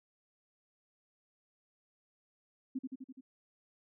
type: tone with echo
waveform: sine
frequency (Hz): 261.6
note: C4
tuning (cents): 0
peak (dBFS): -33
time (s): 2.75-2.79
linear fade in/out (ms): 10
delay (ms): 84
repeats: 5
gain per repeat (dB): -3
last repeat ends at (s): 3.21
effects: none